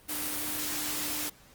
sine tone in noise, 300 Hz, D4, 37 cents sharp, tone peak -42 dBFS, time 0.08-1.3 s, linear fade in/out 20 ms, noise white, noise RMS -33 dBFS, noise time 0.08-1.3 s, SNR -12 dB, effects pink hiss -57 dBFS RMS until 1.54 s + Opus 32 kbps

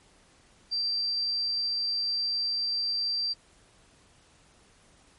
sine tone, 4699 Hz, D8, in tune, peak -26 dBFS, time 0.71-3.34 s, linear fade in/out 20 ms, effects pink hiss -60 dBFS RMS until 5.18 s + MP3 48 kbps

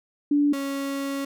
sine / 35% pulse tone pair in turn, 290 / 276.5 Hz, D4 / C#4, -22 / -4 cents, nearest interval minor second, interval 82 cents, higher first, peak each -17 / -25 dBFS, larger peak first, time 0.31-0.53 / 0.53-1.25 s, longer second, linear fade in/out 5 ms, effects none

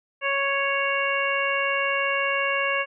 harmonic tone, 554.4 Hz, C#5, in tune, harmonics 1 / 2 / 3 / 4 / 5, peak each -28 / -28 / -28 / -28 / -28 dBFS, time 0.21-2.86 s, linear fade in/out 50 ms, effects none

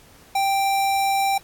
square tone, 785 Hz, G5, 2 cents sharp, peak -19 dBFS, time 0.35-1.38 s, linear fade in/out 5 ms, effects pink hiss -51 dBFS RMS until 1.43 s + AAC 64 kbps

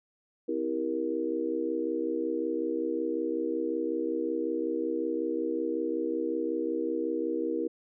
sine chord, C dominant seventh, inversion none, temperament just, 261.6 / 327 / 392.4 / 470.9 Hz, C4 / E4 / G4 / Bb4, 0 / -14 / +2 / +18 cents, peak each -37 / -31 / -36 / -32 dBFS, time 0.48-7.68 s, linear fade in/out 10 ms, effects none

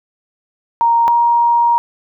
sine tone pair in turn, 932.3 / 942.6 Hz, A#5 / A#5, 0 / +19 cents, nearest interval unison, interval 19 cents, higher second, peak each -9 dBFS, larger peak neither, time 0.81-1.08 / 1.08-1.78 s, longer second, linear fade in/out 0 ms, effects none

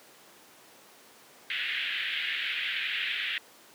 white band-pass noise, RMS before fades -32 dBFS, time 1.5-3.38 s, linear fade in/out 2 ms, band 1600 to 3400 Hz, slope 48 dB/octave, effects pink hiss -54 dBFS RMS until 3.74 s + high-pass 300 Hz 12 dB/octave

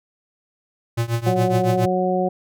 square tone with tremolo, 116.54 Hz, A#2, in tune, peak -17 dBFS, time 0.97-1.86 s, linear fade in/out 10 ms, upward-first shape triangle, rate 7.2 Hz, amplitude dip 95%
harmonic tone, 183.6 Hz, F#3, 13 cents flat, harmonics 1 / 2 / 3 / 4, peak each -23 / -23 / -23 / -23 dBFS, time 1.26-2.29 s, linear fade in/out 10 ms
effects none

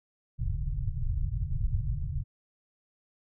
pink low-pass noise, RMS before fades -30 dBFS, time 0.38-2.24 s, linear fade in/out 20 ms, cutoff 150 Hz, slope 96 dB/octave, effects none

